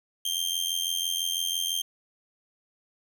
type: tone with amplitude modulation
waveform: sawtooth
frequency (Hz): 3174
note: G7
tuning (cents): +21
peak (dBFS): -20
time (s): 0.25-1.82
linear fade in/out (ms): 5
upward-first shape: sine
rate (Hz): 86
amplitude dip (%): 80
effects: none